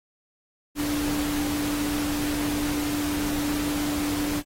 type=tone in noise; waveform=sine; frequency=293.7 Hz; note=D4; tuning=in tune; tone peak=-25 dBFS; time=0.75-4.43 s; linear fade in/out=50 ms; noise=pink; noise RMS=-32 dBFS; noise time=0.75-4.43 s; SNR=+4 dB; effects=AAC 48 kbps